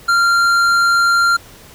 sine tone with tanh clipping, 1386 Hz, F6, 14 cents flat, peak -12 dBFS, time 0.08-1.37 s, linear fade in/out 10 ms, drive 12 dB, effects pink hiss -41 dBFS RMS until 1.74 s

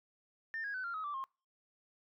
sine tone with pitch steps, 1799 / 1649.7 / 1512.8 / 1387.2 / 1272.1 / 1166.5 / 1069.7 Hz, A6 / G#6 / F#6 / F6 / D#6 / D6 / C6, +38 / -12 / +38 / -12 / +38 / -12 / +38 cents, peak -36 dBFS, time 0.54-1.24 s, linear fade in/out 0 ms, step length 100 ms, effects noise-tail reverb RT60 0.3 s tail -25 dB re dry + tanh soft clip ceiling -33 dBFS

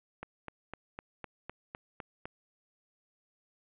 click train, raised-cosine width 0.5 ms, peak -25 dBFS, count 9, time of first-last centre 0.23-2.255 s, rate 3.95 Hz, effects resampled to 8000 Hz + 10-bit

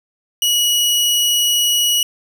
sawtooth tone, 2916 Hz, F#7, 26 cents flat, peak -10 dBFS, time 0.42-2.03 s, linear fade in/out 2 ms, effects none

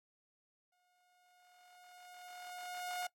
sawtooth tone with exponential growth, 720 Hz, F#5, 47 cents flat, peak -33 dBFS, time 0.72-3.07 s, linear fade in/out 5 ms, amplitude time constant 510 ms, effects noise-tail reverb RT60 0.1 s tail -22 dB re dry + AAC 64 kbps

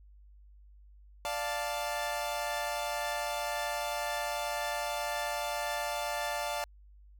sawtooth chord, D minor, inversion none, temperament equal, 587.3 / 698.5 / 880 Hz, D5 / F5 / A5, 0 / 0 / 0 cents, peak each -33 dBFS, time 1.25-6.64 s, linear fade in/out 0 ms, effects added 50 Hz sine -53 dBFS peak until 7.19 s

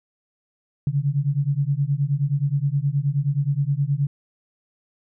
sine beating tone pair, 136.9 / 146.4 Hz, C#3 / D3, -21 / -5 cents, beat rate 9.5 Hz, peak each -22 / -22 dBFS, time 0.87-4.07 s, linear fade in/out 2 ms, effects none

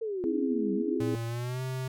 sine exponential two-way sweep, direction down then up, 460.4 to 190.5 to 382.4 Hz, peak -30 dBFS, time 0.01-0.98 s, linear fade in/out 10 ms, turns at 0.74 s
sine chord, C augmented, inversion none, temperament equal, 261.6 / 329.6 / 415.3 Hz, C4 / E4 / G#4, 0 / 0 / 0 cents, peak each -32 dBFS, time 0.24-1.15 s, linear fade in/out 0 ms
square tone with pitch glide, 115.6 to 129.76 Hz, A#2 to C3, -14 to -14 cents, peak -32 dBFS, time 1-1.88 s, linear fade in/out 5 ms, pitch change +200 cents, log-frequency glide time 1.27-1.62 s
effects none

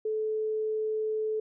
sine tone, 433.9 Hz, A4, 24 cents flat, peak -27 dBFS, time 0.05-1.4 s, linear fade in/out 5 ms, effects none

